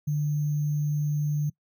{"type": "tone with sample-and-hold", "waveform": "sine", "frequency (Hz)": 148.2, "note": "D3", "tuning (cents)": 16, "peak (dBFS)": -23, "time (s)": [0.07, 1.5], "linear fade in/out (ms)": 10, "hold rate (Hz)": 6300, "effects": ["noise-tail reverb RT60 0.1 s tail -23 dB re dry"]}